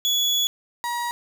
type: tone pair in turn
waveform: 35% pulse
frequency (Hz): 3393 / 955.4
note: G#7 / A#5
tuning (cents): +36 / +42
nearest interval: octave + minor seventh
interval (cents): 2194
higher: first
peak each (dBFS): -17 / -23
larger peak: first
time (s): 0.05-0.47 / 0.84-1.11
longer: first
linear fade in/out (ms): 0
effects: none